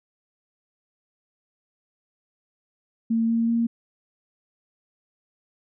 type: tone with pitch steps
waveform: sine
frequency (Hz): 227.3 / 229.7 / 232.1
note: A#3 / A#3 / A#3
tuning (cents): -43 / -25 / -7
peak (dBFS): -19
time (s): 3.1-3.67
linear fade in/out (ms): 10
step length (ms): 190
effects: none